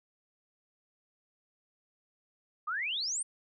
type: exponential sweep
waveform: sine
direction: up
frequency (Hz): 1174.7 to 9397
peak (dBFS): -31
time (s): 2.67-3.23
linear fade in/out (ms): 10
effects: none